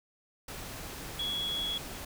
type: tone in noise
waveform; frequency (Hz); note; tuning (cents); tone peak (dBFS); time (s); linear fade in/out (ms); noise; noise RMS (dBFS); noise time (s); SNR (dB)
sine; 3351; G#7; +15; -31; 1.19-1.78; 5; pink; -42; 0.48-2.05; +8
effects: none